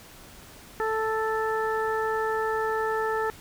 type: harmonic tone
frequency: 440 Hz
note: A4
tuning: in tune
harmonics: 1 / 2 / 3 / 4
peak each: -27 / -30 / -32 / -33 dBFS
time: 0.8-3.3 s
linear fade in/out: 0 ms
effects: pink hiss -48 dBFS RMS until 3.4 s